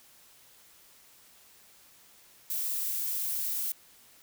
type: noise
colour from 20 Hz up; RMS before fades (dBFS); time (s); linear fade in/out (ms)
violet; -32; 2.5-3.72; 2
effects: white hiss -58 dBFS RMS until 4.22 s